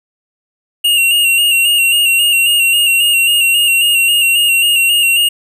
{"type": "tone with vibrato", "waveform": "square", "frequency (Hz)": 2794, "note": "F7", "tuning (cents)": 0, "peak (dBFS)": -9, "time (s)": [0.84, 5.29], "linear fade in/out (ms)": 10, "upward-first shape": "square", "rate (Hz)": 3.7, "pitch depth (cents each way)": 34, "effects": []}